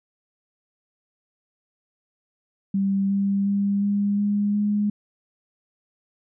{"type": "tone with pitch steps", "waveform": "sine", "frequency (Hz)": [196, 198.16, 200.3, 202.6, 204.8, 207.1], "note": ["G3", "G3", "G3", "G#3", "G#3", "G#3"], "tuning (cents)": [0, 19, 38, -43, -24, -5], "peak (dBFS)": -19, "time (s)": [2.74, 4.9], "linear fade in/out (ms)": 5, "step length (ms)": 360, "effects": []}